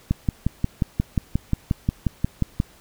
click train, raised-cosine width 5 ms, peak -7 dBFS, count 15, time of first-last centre 0.11-2.601 s, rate 5.62 Hz, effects pink hiss -52 dBFS RMS until 2.8 s

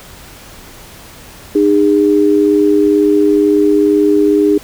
sine tone pair together, 304.9 / 407 Hz, D#4 / G#4, -35 / -35 cents, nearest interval perfect fourth, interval 500 cents, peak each -10 dBFS, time 1.55-4.58 s, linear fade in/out 5 ms, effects pink hiss -36 dBFS RMS until 4.63 s

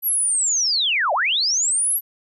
sine linear two-way sweep, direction down then up, 11950 to 556 to 11950 Hz, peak -17 dBFS, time 0.02-2.01 s, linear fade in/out 50 ms, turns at 1.13 s, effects none

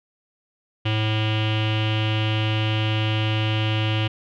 square tone with low-pass filter, 108.6 Hz, A2, 22 cents flat, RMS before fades -22 dBFS, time 0.85-4.08 s, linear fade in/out 10 ms, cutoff 3000 Hz, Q 7, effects none

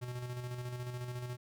square tone with tremolo, 123.47 Hz, B2, in tune, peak -38 dBFS, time 0.01-1.37 s, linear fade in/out 20 ms, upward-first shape square, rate 14 Hz, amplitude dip 40%, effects none

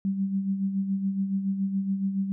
sine tone with tremolo, 194.7 Hz, G3, 12 cents flat, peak -22 dBFS, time 0.05-2.32 s, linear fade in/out 0 ms, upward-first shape sine, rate 7.1 Hz, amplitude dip 55%, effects none

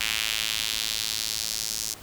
square tone with high-pass filter sweep, 55 Hz, A1, in tune, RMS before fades -29 dBFS, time 0-1.94 s, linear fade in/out 5 ms, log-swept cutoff 2600 to 5800 Hz, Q 1.8, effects pink hiss -45 dBFS RMS until 2.02 s

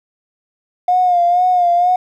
triangle tone with vibrato, 713 Hz, F5, 36 cents sharp, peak -6 dBFS, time 0.88-1.96 s, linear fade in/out 5 ms, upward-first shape sine, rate 2.1 Hz, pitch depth 49 cents each way, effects tanh soft clip ceiling -8 dBFS

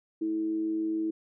sine tone with amplitude modulation, 323.3 Hz, E4, 34 cents flat, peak -25 dBFS, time 0.21-1.11 s, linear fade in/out 10 ms, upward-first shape sine, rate 107 Hz, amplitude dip 40%, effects none

